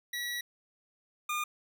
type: tone pair in turn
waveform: 25% pulse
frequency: 1932 / 1212.5 Hz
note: B6 / D#6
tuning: -39 / -45 cents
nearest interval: minor sixth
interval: 806 cents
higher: first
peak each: -30 / -27 dBFS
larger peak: second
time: 0.13-0.41 / 1.29-1.44 s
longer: first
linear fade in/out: 5 ms
effects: none